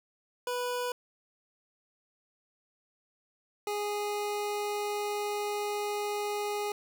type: tone pair in turn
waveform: 25% pulse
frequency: 492.2 / 413.9 Hz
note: B4 / G#4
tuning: -6 / -6 cents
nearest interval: minor third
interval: 300 cents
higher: first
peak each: -27 dBFS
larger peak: neither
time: 0.47-0.92 / 3.67-6.72 s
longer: second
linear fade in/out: 2 ms
effects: none